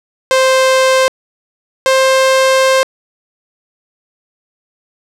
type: tone pair in turn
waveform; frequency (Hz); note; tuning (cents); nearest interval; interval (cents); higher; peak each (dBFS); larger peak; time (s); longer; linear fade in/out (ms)
sawtooth; 523.3 / 527.5; C5 / C5; 0 / +14; unison; 14; second; -4; neither; 0.31-1.08 / 1.86-2.83; second; 0
effects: low-pass 9000 Hz 12 dB/octave